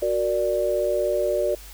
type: chord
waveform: sine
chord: Gb augmented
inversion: none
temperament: equal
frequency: 370 / 466.2 / 587.3 Hz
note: Gb4 / Bb4 / D5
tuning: 0 / 0 / 0 cents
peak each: -26 / -27 / -22 dBFS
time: 0.02-1.55 s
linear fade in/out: 5 ms
effects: added 50 Hz sine -42 dBFS peak until 1.73 s + white hiss -45 dBFS RMS until 1.73 s